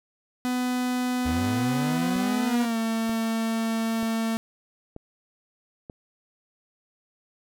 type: tone with pitch glide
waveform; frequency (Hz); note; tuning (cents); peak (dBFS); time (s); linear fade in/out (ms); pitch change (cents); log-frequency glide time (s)
45% pulse; 250 to 225.3; B3 to A3; +21 to +41; -24; 0.45-4.37; 0; -180; 2.45-2.77
type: linear sweep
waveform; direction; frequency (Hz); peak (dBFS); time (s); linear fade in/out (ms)
40% pulse; up; 72.4 to 250; -27; 1.25-2.66; 10
type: click train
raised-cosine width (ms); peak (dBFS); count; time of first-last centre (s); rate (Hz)
2; -25; 5; 2.16-5.898; 1.07
effects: none